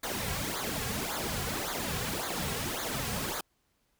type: noise with flanger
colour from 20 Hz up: pink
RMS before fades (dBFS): -34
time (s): 0.03-3.41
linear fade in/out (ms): 5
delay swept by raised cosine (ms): 0.36 to 3.36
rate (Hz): 1.8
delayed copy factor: -0.8
effects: pink hiss -74 dBFS RMS until 3.99 s